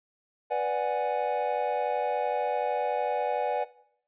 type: chord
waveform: triangle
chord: G# half-diminished seventh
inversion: first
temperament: equal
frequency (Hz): 493.9 / 587.3 / 740 / 830.6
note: B4 / D5 / F#5 / G#5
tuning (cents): 0 / 0 / 0 / 0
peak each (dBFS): -29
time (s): 0.5-3.65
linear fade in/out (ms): 20
effects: noise-tail reverb RT60 0.7 s tail -19 dB re dry + resampled to 8000 Hz